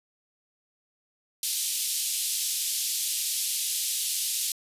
white band-pass noise, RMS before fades -29 dBFS, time 1.43-4.52 s, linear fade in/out 2 ms, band 3100 to 13000 Hz, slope 24 dB/octave, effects resampled to 32000 Hz

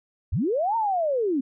sine linear two-way sweep, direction up then down, 55 to 932 to 249 Hz, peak -21 dBFS, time 0.32-1.41 s, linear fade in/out 10 ms, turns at 0.76 s, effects none

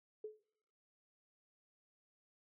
sine tone with exponential decay, 428.8 Hz, A4, 45 cents flat, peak -39 dBFS, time 0.24-0.41 s, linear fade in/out 5 ms, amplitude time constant 36 ms, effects noise-tail reverb RT60 0.7 s tail -21 dB re dry

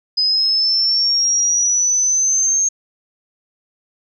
sine linear sweep, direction up, 5000 to 6440 Hz, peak -13 dBFS, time 0.17-2.69 s, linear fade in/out 10 ms, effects none

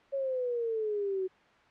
sine exponential sweep, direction down, 556 to 370 Hz, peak -29 dBFS, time 0.12-1.28 s, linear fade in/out 20 ms, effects white hiss -60 dBFS RMS until 1.7 s + low-pass 2000 Hz 12 dB/octave

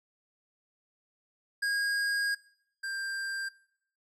square tone pair in turn, 1632 / 1586.5 Hz, G#6 / G6, -31 / +20 cents, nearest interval unison, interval 49 cents, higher first, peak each -28 / -34 dBFS, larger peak first, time 1.62-2.35 / 2.83-3.49 s, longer first, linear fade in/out 10 ms, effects noise-tail reverb RT60 0.7 s tail -22 dB re dry + low-pass 10000 Hz 12 dB/octave

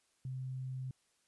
sine tone, 130 Hz, C3, 11 cents flat, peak -38 dBFS, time 0.25-0.91 s, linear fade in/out 2 ms, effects white hiss -75 dBFS RMS until 1.27 s + resampled to 24000 Hz

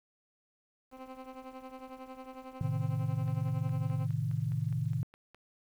15% pulse tone with tremolo, 260.1 Hz, C4, 10 cents flat, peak -35 dBFS, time 0.91-4.08 s, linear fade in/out 50 ms, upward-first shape sine, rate 11 Hz, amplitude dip 70%
sine chord, A diminished, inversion none, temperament equal, 110 / 130.81 / 155.56 Hz, A2 / C3 / Eb3, 0 / 0 / 0 cents, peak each -34 dBFS, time 2.61-5.03 s, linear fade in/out 0 ms
click train, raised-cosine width 0.2 ms, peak -33 dBFS, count 11, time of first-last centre 3.28-5.346 s, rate 4.84 Hz
effects low-pass 2000 Hz 12 dB/octave + 10-bit

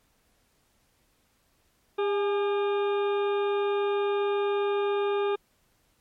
harmonic tone with a mistuned harmonic, 403.6 Hz, G#4, 49 cents flat, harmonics 1 / 2 / 3 / 4 / 6 / 7 / 8 / 9, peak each -24 / -34 / -35 / -42 / -42 / -49 / -53 / -45 dBFS, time 1.98-5.36 s, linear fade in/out 10 ms, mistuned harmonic 2, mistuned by +58 cents, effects pink hiss -68 dBFS RMS until 6 s + MP3 64 kbps

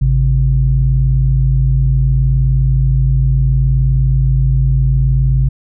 sine tone pair together, 53.5 / 132.8 Hz, A1 / C3, -48 / +26 cents, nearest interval octave + major third, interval 1574 cents, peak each -11 dBFS, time 0.01-5.49 s, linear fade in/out 10 ms, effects tanh soft clip ceiling -1 dBFS

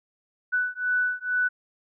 sine beating tone pair, 1488 / 1490.2 Hz, F#6 / F#6, +9 / +12 cents, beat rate 2.2 Hz, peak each -26 / -26 dBFS, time 0.52-1.49 s, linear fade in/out 20 ms, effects none

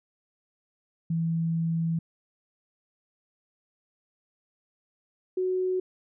sine tone pair in turn, 164.8 / 370 Hz, E3 / F#4, 0 / 0 cents, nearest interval octave + major second, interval 1400 cents, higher second, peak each -24 dBFS, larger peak neither, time 1.1-1.99 / 5.37-5.8 s, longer first, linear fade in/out 5 ms, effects none

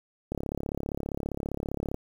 click train, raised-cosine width 2 ms, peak -18 dBFS, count 58, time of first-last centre 0.32-1.944 s, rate 35.1 Hz, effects 8-bit

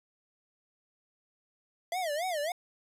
square tone with vibrato, 659.3 Hz, E5, in tune, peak -31 dBFS, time 1.92-2.52 s, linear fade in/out 2 ms, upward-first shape sine, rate 3.6 Hz, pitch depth 230 cents each way, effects resampled to 32000 Hz

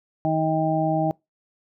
harmonic tone, 158.3 Hz, D#3, 30 cents sharp, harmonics 1 / 2 / 4 / 5, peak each -25 / -25 / -25 / -25 dBFS, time 0.25-1.11 s, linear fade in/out 0 ms, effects noise-tail reverb RT60 0.2 s tail -24 dB re dry

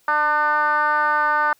sine tone with frequency modulation, 1200 Hz, D6, 37 cents sharp, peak -15 dBFS, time 0.08-1.53 s, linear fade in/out 2 ms, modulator 301 Hz, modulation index 1.4, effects tanh soft clip ceiling -11 dBFS + white hiss -60 dBFS RMS until 1.59 s

